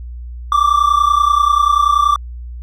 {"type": "tone pair together", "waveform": "triangle", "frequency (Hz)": [1155, 1185.4], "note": ["D6", "D6"], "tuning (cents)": [-29, 16], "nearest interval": "unison", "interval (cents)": 45, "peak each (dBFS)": -11, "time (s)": [0.52, 2.16], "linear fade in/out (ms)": 2, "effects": ["added 60 Hz sine -26 dBFS peak until 2.62 s"]}